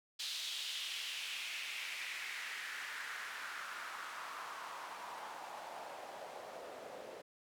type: noise with band-pass filter sweep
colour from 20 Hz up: white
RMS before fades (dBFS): -45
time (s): 0.19-7.22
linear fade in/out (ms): 10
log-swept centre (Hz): 3800 to 500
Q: 2.7
effects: none